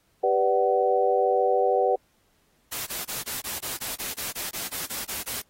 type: chord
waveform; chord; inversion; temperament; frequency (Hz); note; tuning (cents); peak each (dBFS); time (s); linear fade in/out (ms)
sine; G major seventh; none; equal with one note detuned; 392 / 493.9 / 587.3 / 752.1; G4 / B4 / D5 / F#5; 0 / 0 / 0 / +28; -26 / -23 / -27 / -24; 0.23-1.96; 10
type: noise bursts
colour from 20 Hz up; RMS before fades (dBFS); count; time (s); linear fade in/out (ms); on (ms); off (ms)
white; -32; 15; 2.71-5.418; 20; 160; 22
effects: pink hiss -67 dBFS RMS until 5.49 s + AAC 48 kbps